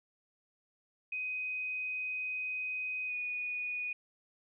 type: tone with pitch glide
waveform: sine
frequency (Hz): 2508 to 2469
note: D#7 to D#7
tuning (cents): +13 to -14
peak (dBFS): -34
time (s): 1.12-3.93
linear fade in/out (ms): 5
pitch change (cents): -27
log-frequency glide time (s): 3.07-3.14
effects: none